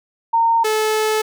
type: tone pair in turn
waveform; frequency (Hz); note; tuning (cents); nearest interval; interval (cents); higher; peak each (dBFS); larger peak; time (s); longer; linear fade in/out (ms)
sine / sawtooth; 918 / 433.2; A#5 / A4; -27 / -27; octave + minor second; 1300; first; -12; neither; 0.33-0.64 / 0.64-1.22; second; 10
effects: none